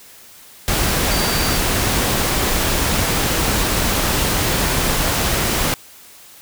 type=tone in noise; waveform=sine; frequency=4644 Hz; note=D8; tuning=20 cents flat; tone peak=-26 dBFS; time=1.11-1.58 s; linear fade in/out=0 ms; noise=pink; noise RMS=-18 dBFS; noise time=0.68-5.74 s; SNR=-11 dB; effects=white hiss -43 dBFS RMS until 6.41 s